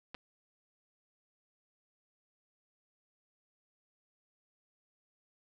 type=clicks; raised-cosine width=0.3 ms; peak=-28 dBFS; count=2; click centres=0.145 / 0.149 s; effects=none